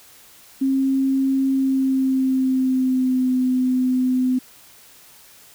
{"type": "tone with pitch glide", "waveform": "sine", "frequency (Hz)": [268.2, 254.9], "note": ["C4", "C4"], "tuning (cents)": [43, -45], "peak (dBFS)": -16, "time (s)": [0.61, 4.39], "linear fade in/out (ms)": 10, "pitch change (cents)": -88, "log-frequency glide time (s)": [1.5, 3.33], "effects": ["white hiss -48 dBFS RMS until 5.54 s"]}